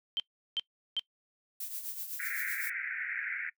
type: tone bursts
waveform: sine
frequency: 3126 Hz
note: G7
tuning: 6 cents flat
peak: -28 dBFS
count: 3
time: 0.17-0.994 s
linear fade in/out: 0 ms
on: 28 ms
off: 370 ms
type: noise with tremolo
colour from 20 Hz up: violet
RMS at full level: -37 dBFS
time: 1.6-2.7 s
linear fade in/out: 5 ms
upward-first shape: triangle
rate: 7.9 Hz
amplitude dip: 65%
type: band-pass noise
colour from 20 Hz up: pink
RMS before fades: -37 dBFS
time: 2.19-3.5 s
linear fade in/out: 10 ms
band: 1500 to 2300 Hz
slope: 96 dB/octave
effects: noise-tail reverb RT60 0.1 s tail -21 dB re dry